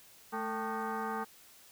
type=tone with frequency modulation; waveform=sine; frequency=218.4 Hz; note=A3; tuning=13 cents flat; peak=-33 dBFS; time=0.32-1.25 s; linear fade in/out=20 ms; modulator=333 Hz; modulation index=3.8; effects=white hiss -58 dBFS RMS until 1.71 s